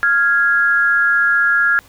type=tone pair together; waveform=sine; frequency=1396.9 / 1661.2 Hz; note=F6 / G#6; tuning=0 / 0 cents; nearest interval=minor third; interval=300 cents; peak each=-14 dBFS; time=0.03-1.79 s; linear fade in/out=0 ms; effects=pink hiss -47 dBFS RMS until 1.88 s